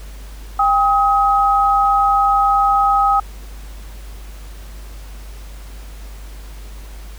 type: tone pair together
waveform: sine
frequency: 798 / 1266.7 Hz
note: G5 / D#6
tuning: +31 / +31 cents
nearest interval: minor sixth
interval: 800 cents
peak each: -14 dBFS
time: 0.59-3.2 s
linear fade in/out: 5 ms
effects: added 50 Hz sine -31 dBFS peak until 7.18 s + pink hiss -43 dBFS RMS until 7.18 s